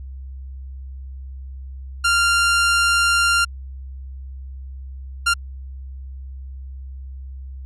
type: tone bursts at uneven times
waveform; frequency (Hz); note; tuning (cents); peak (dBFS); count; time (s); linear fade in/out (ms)
sawtooth; 1391; F6; -7; -11; 2; 2.04-3.45 / 5.26-5.34; 10
effects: added 66 Hz sine -31 dBFS peak until 7.65 s + resampled to 24000 Hz